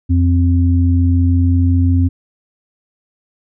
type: tone pair together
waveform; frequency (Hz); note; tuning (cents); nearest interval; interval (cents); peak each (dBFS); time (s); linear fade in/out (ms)
sine; 87.4 / 261.9; F2 / C4; +2 / +2; octave + perfect fifth; 1900; -10 / -16; 0.09-2.09; 20
effects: none